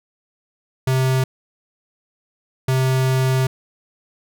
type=tone bursts at uneven times; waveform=square; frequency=130.8 Hz; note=C3; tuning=in tune; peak=-16 dBFS; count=2; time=0.87-1.24 / 2.68-3.47 s; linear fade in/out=5 ms; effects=none